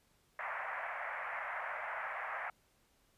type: band-pass noise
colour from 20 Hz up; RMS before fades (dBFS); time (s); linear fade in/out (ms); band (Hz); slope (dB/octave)
white; -41; 0.39-2.5; 2; 590 to 2100; 48
effects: pink hiss -72 dBFS RMS until 3.17 s + resampled to 32000 Hz